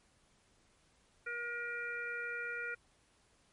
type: harmonic tone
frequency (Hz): 475.9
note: A#4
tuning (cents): +36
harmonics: 1 / 3 / 4 / 5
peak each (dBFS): -47 / -39 / -46 / -45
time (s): 1.26-2.75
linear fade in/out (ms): 10
effects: pink hiss -70 dBFS RMS until 3.52 s + MP3 48 kbps